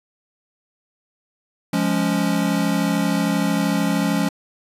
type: chord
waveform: square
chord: Db major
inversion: first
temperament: equal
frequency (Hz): 174.61 / 207.7 / 277.2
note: F3 / Ab3 / Db4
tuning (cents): 0 / 0 / 0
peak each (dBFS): -23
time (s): 1.73-4.29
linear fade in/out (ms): 5
effects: resampled to 32000 Hz + 9-bit